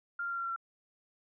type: tone with pitch steps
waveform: sine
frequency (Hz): 1396.9 / 1388.9 / 1380.9 / 1372.9 / 1365 / 1357.1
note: F6 / F6 / F6 / F6 / F6 / E6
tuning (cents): 0 / -10 / -20 / -30 / -40 / +50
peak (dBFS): -33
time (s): 0.19-0.562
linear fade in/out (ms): 5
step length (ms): 62
effects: none